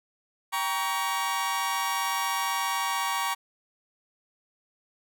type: chord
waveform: sawtooth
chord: G diminished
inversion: none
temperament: just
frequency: 784 / 940.8 / 1128.9 Hz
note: G5 / Bb5 / Db6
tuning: 0 / +16 / +31 cents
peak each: -30 / -26 / -26 dBFS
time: 0.52-3.35 s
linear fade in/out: 20 ms
effects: none